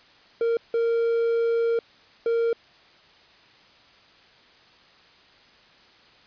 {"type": "tone bursts at uneven times", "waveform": "triangle", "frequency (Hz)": 463, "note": "A#4", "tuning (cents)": -12, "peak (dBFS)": -18, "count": 3, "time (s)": [[0.41, 0.57], [0.74, 1.79], [2.26, 2.53]], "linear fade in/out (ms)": 2, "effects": ["white hiss -54 dBFS RMS until 6.26 s", "resampled to 11025 Hz"]}